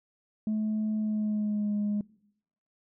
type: tone with pitch glide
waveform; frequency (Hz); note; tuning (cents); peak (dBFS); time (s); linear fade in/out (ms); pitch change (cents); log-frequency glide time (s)
sine; 215.4 to 207.2; A3 to G#3; -37 to -4; -24; 0.47-2.01; 2; -67; 0.98-1.74
effects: noise-tail reverb RT60 0.8 s tail -24 dB re dry + tanh soft clip ceiling -24 dBFS